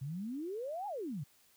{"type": "exponential two-way sweep", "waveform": "sine", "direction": "up then down", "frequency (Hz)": [127.5, 853, 127.5], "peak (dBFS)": -37, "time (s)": [0.01, 1.24], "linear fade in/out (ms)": 10, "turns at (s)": 0.87, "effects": ["white hiss -67 dBFS RMS until 1.56 s"]}